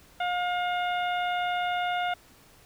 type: harmonic tone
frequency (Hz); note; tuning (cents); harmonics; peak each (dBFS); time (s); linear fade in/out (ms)
713; F5; +36; 1 / 2 / 3 / 4 / 5; -27 / -33 / -37 / -39 / -41; 0.2-2.14; 5
effects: pink hiss -56 dBFS RMS until 2.65 s